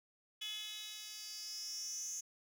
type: tone with high-pass filter sweep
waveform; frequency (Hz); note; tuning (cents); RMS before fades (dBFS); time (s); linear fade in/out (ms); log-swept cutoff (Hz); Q
10% pulse; 425.6; G#4; +42; -45; 0.41-2.21; 10; 3300 to 6500; 9
effects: none